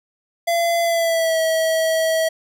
square tone with pitch glide, 680 to 645.2 Hz, F5 to E5, -46 to -37 cents, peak -17 dBFS, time 0.47-2.29 s, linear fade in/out 10 ms, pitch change -91 cents, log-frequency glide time 0.82-1.4 s, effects none

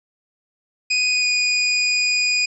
25% pulse tone with pitch glide, 2489 to 2465 Hz, D#7 to D#7, 0 to -17 cents, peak -13 dBFS, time 0.9-2.46 s, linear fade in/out 10 ms, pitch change -17 cents, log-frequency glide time 1.1-1.27 s, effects resampled to 22050 Hz

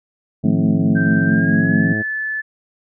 harmonic tone, 107.7 Hz, A2, 37 cents flat, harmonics 1 / 2 / 3 / 4 / 5 / 6 / 7, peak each -25 / -23 / -27 / -32 / -36 / -34 / -44 dBFS, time 0.43-2.03 s, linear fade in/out 20 ms
sine chord, F dominant seventh, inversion third, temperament equal with one note detuned, 155.56 / 174.61 / 220 / 264.7 Hz, Eb3 / F3 / A3 / C4, 0 / 0 / 0 / +20 cents, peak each -20 / -18 / -19 / -20 dBFS, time 0.44-1.93 s, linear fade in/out 5 ms
sine tone with pitch glide, 1567 to 1738.7 Hz, G6 to A6, -1 to -21 cents, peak -20 dBFS, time 0.95-2.42 s, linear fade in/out 20 ms, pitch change +180 cents, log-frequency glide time 1.25-1.86 s
effects none

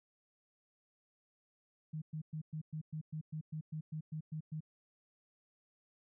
sine tone bursts, 155.56 Hz, D#3, in tune, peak -38 dBFS, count 14, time 1.93-4.606 s, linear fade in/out 10 ms, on 89 ms, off 110 ms, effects none

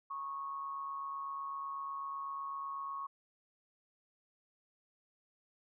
sine tone with amplitude modulation, 1101 Hz, C#6, 12 cents flat, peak -36 dBFS, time 0.1-3.07 s, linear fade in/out 10 ms, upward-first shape sine, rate 148 Hz, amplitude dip 50%, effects none

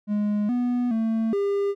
triangle tone with pitch steps, 208 / 245.2 / 223.9 / 401.1 Hz, G#3 / B3 / A3 / G4, +3 / -12 / +30 / +40 cents, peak -19 dBFS, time 0.07-1.75 s, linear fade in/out 50 ms, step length 420 ms, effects none

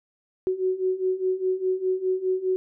sine beating tone pair, 370 / 374.9 Hz, F#4 / F#4, 0 / +23 cents, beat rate 4.9 Hz, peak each -27 / -24 dBFS, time 0.47-2.56 s, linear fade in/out 0 ms, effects none

